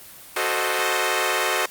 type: chord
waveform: 10% pulse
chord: F# diminished seventh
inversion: none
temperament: equal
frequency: 370 / 440 / 523.3 / 622.3 Hz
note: F#4 / A4 / C5 / Eb5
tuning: 0 / 0 / 0 / 0 cents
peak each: -18 dBFS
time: 0.36-1.66 s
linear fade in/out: 5 ms
effects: white hiss -43 dBFS RMS until 1.7 s + Opus 24 kbps

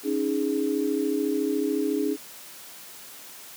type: chord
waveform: sine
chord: C# suspended second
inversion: none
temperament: equal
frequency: 277.2 / 311.1 / 415.3 Hz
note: C#4 / D#4 / G#4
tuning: 0 / 0 / 0 cents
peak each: -27 dBFS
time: 0.03-2.17 s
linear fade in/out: 50 ms
effects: white hiss -44 dBFS RMS until 3.56 s + high-pass 150 Hz 12 dB/octave

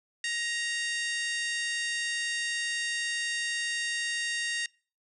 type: harmonic tone with a mistuned harmonic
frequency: 928 Hz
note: A#5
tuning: 8 cents flat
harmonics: 2 / 3 / 4 / 5 / 6 / 7 / 8 / 9 / 10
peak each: -32 / -36 / -38 / -40 / -42 / -43 / -44 / -45 / -46 dBFS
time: 0.24-4.66 s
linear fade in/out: 2 ms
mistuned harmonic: 2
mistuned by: +24 cents
effects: noise-tail reverb RT60 0.4 s tail -26 dB re dry

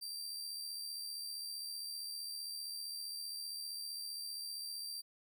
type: tone with amplitude modulation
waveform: sawtooth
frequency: 4699 Hz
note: D8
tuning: in tune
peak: -37 dBFS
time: 0.01-5.02 s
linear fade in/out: 20 ms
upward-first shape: sine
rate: 75.3 Hz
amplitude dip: 40%
effects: none

